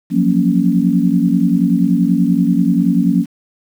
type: chord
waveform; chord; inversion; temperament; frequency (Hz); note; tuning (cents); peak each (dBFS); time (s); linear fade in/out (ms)
sine; Gb major seventh; third; equal; 174.61 / 185 / 233.1 / 277.2; F3 / Gb3 / Bb3 / Db4; 0 / 0 / 0 / 0; -16; 0.1-3.26; 50
effects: 7-bit